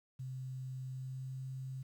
sine tone with pitch glide, 130 to 131.59 Hz, C3 to C3, -11 to +10 cents, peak -40 dBFS, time 0.19-1.83 s, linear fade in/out 10 ms, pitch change +21 cents, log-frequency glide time 0.89-1.42 s, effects 11-bit

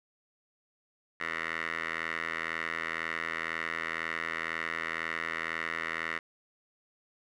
10% pulse tone with band-pass filter, 82 Hz, E2, 9 cents flat, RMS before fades -35 dBFS, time 1.2-6.19 s, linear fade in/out 5 ms, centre 1800 Hz, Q 4.7, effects none

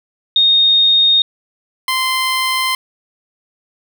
sine / 15% pulse tone pair in turn, 3702 / 1038.8 Hz, A#7 / C6, -13 / -13 cents, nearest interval octave + minor seventh, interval 2200 cents, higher first, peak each -8 dBFS, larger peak neither, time 0.36-1.22 / 1.88-2.75 s, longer second, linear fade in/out 2 ms, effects none

